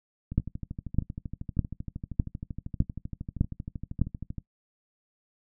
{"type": "two click trains", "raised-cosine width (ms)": 5, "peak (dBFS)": [-10, -23], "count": [7, 53], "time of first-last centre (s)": [[0.38, 4.016], [0.32, 4.383]], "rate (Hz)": [1.65, 12.8], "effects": ["noise-tail reverb RT60 0.1 s tail -18 dB re dry"]}